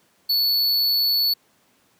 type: tone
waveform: square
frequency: 4435 Hz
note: C#8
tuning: in tune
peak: -18 dBFS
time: 0.29-1.34 s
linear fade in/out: 10 ms
effects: pink hiss -61 dBFS RMS until 1.99 s + high-pass 150 Hz 12 dB/octave